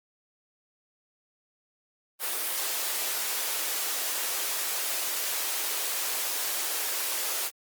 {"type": "high-pass noise", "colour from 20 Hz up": "white", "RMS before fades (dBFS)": -30, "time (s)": [2.19, 7.51], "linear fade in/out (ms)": 50, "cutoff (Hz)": 360, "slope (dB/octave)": 24, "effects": ["Opus 32 kbps"]}